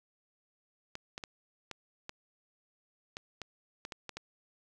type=clicks; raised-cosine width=0.2 ms; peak=-23 dBFS; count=11; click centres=0.954 / 1.179 / 1.238 / 1.713 / 2.094 / 3.169 / 3.417 / 3.851 / 3.922 / 4.093 / 4.17 s; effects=none